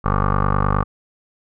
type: tone with low-pass filter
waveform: 15% pulse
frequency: 49.66 Hz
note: G1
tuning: 23 cents sharp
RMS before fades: -18 dBFS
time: 0.04-0.84 s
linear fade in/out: 20 ms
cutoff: 1200 Hz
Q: 6.5
effects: none

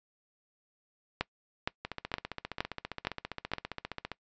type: two click trains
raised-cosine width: 0.3 ms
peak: -13 / -20 dBFS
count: 6 / 35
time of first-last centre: 1.21-3.536 / 1.85-4.117 s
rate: 2.15 / 15 Hz
effects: noise-tail reverb RT60 0.1 s tail -22 dB re dry + resampled to 16000 Hz

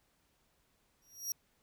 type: tone with exponential growth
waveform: sawtooth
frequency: 5680 Hz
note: F8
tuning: 28 cents sharp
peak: -29 dBFS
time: 1.02-1.32 s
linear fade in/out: 1 ms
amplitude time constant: 65 ms
effects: pink hiss -74 dBFS RMS until 1.62 s

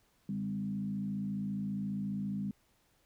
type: tone with frequency modulation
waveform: sine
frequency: 198.6 Hz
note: G3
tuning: 23 cents sharp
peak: -33 dBFS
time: 0.29-2.51 s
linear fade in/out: 2 ms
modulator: 54.7 Hz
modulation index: 0.75
effects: pink hiss -71 dBFS RMS until 3.05 s

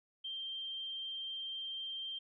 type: tone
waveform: sine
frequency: 3158 Hz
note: G7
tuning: 12 cents sharp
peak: -39 dBFS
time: 0.24-2.19 s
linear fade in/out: 10 ms
effects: none

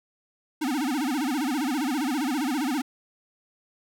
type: tone with vibrato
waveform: square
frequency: 277.2 Hz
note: C#4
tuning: in tune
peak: -25 dBFS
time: 0.61-2.82 s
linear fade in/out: 10 ms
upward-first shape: sine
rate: 15 Hz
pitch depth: 230 cents each way
effects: none

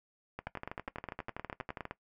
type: two click trains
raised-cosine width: 0.5 ms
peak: -24 / -23 dBFS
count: 19 / 15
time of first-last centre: 0.39-1.853 / 0.47-1.91 s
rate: 12.3 / 9.72 Hz
effects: noise-tail reverb RT60 0.1 s tail -17 dB re dry

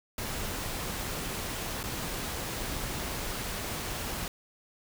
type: noise with dropouts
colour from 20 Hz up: pink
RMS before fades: -35 dBFS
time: 0.18-4.28 s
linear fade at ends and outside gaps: 2 ms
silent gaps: 1.831-1.838 s
effects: none

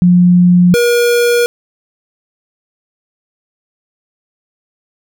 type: tone pair in turn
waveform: sine / square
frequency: 177.8 / 478.1 Hz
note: F3 / A#4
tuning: +31 / +44 cents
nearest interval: octave + perfect fourth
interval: 1713 cents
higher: second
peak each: -4 / -9 dBFS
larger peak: first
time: 0.02-0.74 / 0.74-1.46 s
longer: neither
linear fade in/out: 0 ms
effects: none

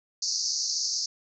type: band-pass noise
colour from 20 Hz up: pink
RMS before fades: -29 dBFS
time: 0.22-1.06 s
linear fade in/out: 5 ms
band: 4500 to 6500 Hz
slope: 96 dB/octave
effects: none

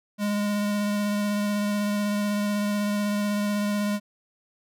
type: tone with vibrato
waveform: square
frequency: 206.1 Hz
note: G#3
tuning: 13 cents flat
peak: -24 dBFS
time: 0.18-4 s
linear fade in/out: 50 ms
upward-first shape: triangle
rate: 16 Hz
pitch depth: 15 cents each way
effects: none

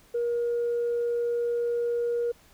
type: tone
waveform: sine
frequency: 474.6 Hz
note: A#4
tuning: 31 cents sharp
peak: -23 dBFS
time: 0.14-2.32 s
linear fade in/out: 10 ms
effects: tanh soft clip ceiling -21 dBFS + pink hiss -58 dBFS RMS until 2.53 s

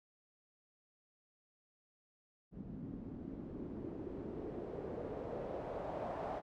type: noise with low-pass filter sweep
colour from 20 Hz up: white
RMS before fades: -44 dBFS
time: 2.51-6.42 s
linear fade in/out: 50 ms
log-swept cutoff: 210 to 750 Hz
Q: 2.3
effects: none

